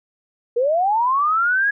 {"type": "linear sweep", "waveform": "sine", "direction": "up", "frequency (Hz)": [457.7, 1684], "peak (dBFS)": -15, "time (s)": [0.56, 1.71], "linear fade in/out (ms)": 10, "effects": []}